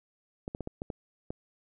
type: clicks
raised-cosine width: 2 ms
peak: -22 dBFS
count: 7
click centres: 0.479 / 0.549 / 0.607 / 0.674 / 0.819 / 0.902 / 1.305 s
effects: none